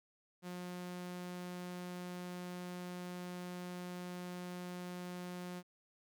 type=tone; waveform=sawtooth; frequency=178.9 Hz; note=F3; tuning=42 cents sharp; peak=-39 dBFS; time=0.42-5.63 s; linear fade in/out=50 ms; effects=none